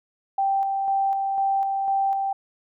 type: tone with tremolo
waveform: sine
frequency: 783 Hz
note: G5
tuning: 2 cents flat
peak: -19 dBFS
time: 0.38-2.33 s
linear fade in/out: 5 ms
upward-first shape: square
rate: 2 Hz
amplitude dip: 30%
effects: none